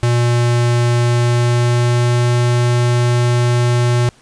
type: tone with pitch glide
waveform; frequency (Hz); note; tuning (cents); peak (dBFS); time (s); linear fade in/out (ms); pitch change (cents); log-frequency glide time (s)
square; 120 to 121.11; B2 to B2; -49 to -33; -12; 0.03-4.09; 0; +16; 0.98-2.29
effects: pink hiss -49 dBFS RMS until 4.21 s + resampled to 22050 Hz